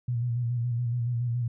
sine tone with vibrato, 120 Hz, B2, 49 cents flat, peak -25 dBFS, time 0.08-1.48 s, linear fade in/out 5 ms, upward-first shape square, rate 7.1 Hz, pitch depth 41 cents each way, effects none

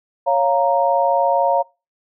sine chord, Bb minor, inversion first, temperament equal, 554.4 / 698.5 / 932.3 Hz, Db5 / F5 / Bb5, 0 / 0 / 0 cents, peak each -18 dBFS, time 0.26-1.63 s, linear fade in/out 20 ms, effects noise-tail reverb RT60 0.3 s tail -25 dB re dry

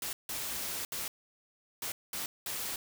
white noise bursts at uneven times, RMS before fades -37 dBFS, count 6, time 0.02-0.13 / 0.29-0.85 / 0.92-1.08 / 1.82-1.92 / 2.13-2.26 / 2.46-2.76 s, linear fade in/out 2 ms, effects none

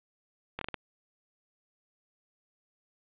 slowing click train, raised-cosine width 0.3 ms, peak -18 dBFS, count 5, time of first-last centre 0.59-0.743 s, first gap 23 ms, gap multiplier 1.35, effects resampled to 8000 Hz + 9-bit

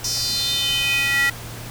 square tone with high-pass filter sweep, 277.2 Hz, C#4, in tune, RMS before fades -21 dBFS, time 0.04-1.3 s, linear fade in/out 5 ms, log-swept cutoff 5600 to 1800 Hz, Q 5.5, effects added 116 Hz sine -36 dBFS peak until 1.7 s + pink hiss -36 dBFS RMS until 1.7 s

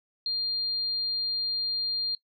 sine tone, 4200 Hz, C8, 6 cents sharp, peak -26 dBFS, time 0.26-2.15 s, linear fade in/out 2 ms, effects noise-tail reverb RT60 0.1 s tail -19 dB re dry

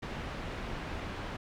pink low-pass noise, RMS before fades -39 dBFS, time 0.02-1.37 s, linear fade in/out 10 ms, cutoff 2700 Hz, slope 12 dB/octave, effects none

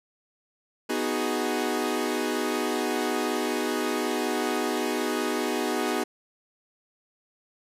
sawtooth chord, G# minor seventh, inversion first, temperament equal, 246.9 / 311.1 / 370 / 415.3 Hz, B3 / D#4 / F#4 / G#4, 0 / 0 / 0 / 0 cents, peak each -27 dBFS, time 0.89-6.04 s, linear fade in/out 10 ms, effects resampled to 32000 Hz

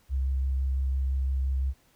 sine tone with vibrato, 66.5 Hz, C2, 29 cents sharp, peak -24 dBFS, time 0.09-1.74 s, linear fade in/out 50 ms, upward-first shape square, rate 5.9 Hz, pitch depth 10 cents each way, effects pink hiss -64 dBFS RMS until 1.95 s

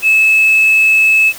sine tone, 2600 Hz, E7, 24 cents flat, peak -5 dBFS, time 0.02-1.33 s, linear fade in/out 50 ms, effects tanh soft clip ceiling -3 dBFS + white hiss -31 dBFS RMS until 1.38 s

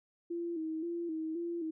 sine tone with vibrato, 329.6 Hz, E4, in tune, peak -34 dBFS, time 0.3-1.71 s, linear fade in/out 10 ms, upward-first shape square, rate 1.9 Hz, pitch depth 62 cents each way, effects none

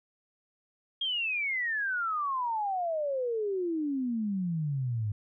sine exponential sweep, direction down, 3266 to 101.5 Hz, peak -28 dBFS, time 1.01-5.12 s, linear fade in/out 5 ms, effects none

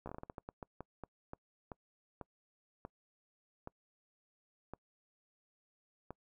slowing click train, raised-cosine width 1 ms, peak -30 dBFS, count 20, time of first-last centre 0.06-6.106 s, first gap 14 ms, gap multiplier 1.29, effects noise-tail reverb RT60 0.1 s tail -26 dB re dry

